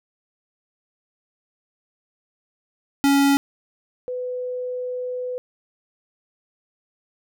square / sine tone pair in turn, 279.2 / 500.1 Hz, C#4 / B4, +13 / +22 cents, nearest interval minor seventh, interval 1009 cents, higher second, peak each -15 / -25 dBFS, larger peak first, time 3.04-3.37 / 4.08-5.38 s, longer second, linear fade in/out 0 ms, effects none

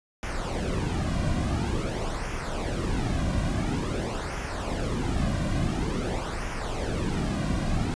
brown noise with flanger, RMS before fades -28 dBFS, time 0.23-7.94 s, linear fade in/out 0 ms, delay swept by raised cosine 0.24 to 2.34 ms, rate 0.48 Hz, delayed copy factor -0.65, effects resampled to 22050 Hz

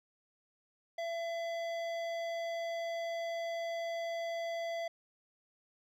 sine tone with hard clipping, 672 Hz, E5, 33 cents sharp, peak -37 dBFS, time 0.98-4.88 s, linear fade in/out 5 ms, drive 13 dB, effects none

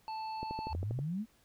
harmonic tone, 880 Hz, A5, in tune, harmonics 1 / 3 / 5, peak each -37 / -53 / -51 dBFS, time 0.08-0.73 s, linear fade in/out 0 ms
click train, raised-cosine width 2 ms, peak -27 dBFS, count 8, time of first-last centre 0.43-0.99 s, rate 12.5 Hz
sine exponential sweep, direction up, 71.8 to 233.3 Hz, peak -33 dBFS, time 0.69-1.26 s, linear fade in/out 50 ms
effects pink hiss -68 dBFS RMS until 1.44 s

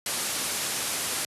white low-pass noise, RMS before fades -30 dBFS, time 0.06-1.25 s, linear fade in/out 2 ms, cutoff 12000 Hz, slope 48 dB/octave, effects high-pass 100 Hz 12 dB/octave + resampled to 32000 Hz

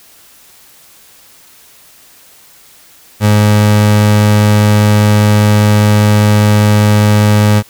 30% pulse tone, 105 Hz, G#2, 19 cents sharp, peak -3 dBFS, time 3.2-7.63 s, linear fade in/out 50 ms, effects white hiss -42 dBFS RMS until 7.69 s

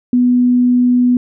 sine tone, 246.9 Hz, B3, in tune, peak -8 dBFS, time 0.13-1.17 s, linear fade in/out 2 ms, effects none

